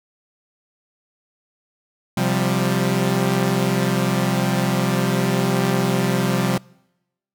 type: chord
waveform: sawtooth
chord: C suspended fourth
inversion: none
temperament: equal with one note detuned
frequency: 130.81 / 176.13 / 196 Hz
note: C3 / F3 / G3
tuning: 0 / +15 / 0 cents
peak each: -18 dBFS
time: 2.17-6.58 s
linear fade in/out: 5 ms
effects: noise-tail reverb RT60 0.9 s tail -25 dB re dry